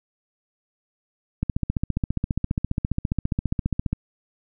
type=click train; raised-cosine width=5 ms; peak=-10 dBFS; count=38; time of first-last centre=1.43-3.93 s; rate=14.8 Hz; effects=none